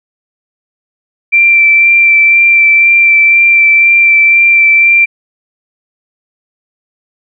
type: tone with vibrato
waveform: sine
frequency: 2349 Hz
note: D7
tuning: in tune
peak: -3 dBFS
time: 1.32-5.06 s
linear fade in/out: 20 ms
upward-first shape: sine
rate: 2 Hz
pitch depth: 14 cents each way
effects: none